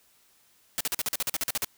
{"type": "noise bursts", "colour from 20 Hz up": "white", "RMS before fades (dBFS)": -28, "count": 13, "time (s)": [0.78, 1.646], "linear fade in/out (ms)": 0, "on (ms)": 26, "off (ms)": 44, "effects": ["white hiss -63 dBFS RMS until 1.77 s"]}